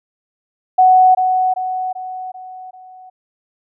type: tone with echo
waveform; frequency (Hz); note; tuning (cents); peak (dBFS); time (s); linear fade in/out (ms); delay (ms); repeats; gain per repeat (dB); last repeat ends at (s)
sine; 743; F#5; +7; -6; 0.78-1.15; 10; 390; 5; -6; 3.1
effects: none